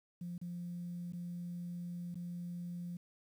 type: tone with dropouts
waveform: sine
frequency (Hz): 174.61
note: F3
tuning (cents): 0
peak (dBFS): -39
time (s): 0.21-2.97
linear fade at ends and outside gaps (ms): 5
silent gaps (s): 0.38-0.414 / 1.123-1.132 / 2.144-2.154
effects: tanh soft clip ceiling -35 dBFS + 11-bit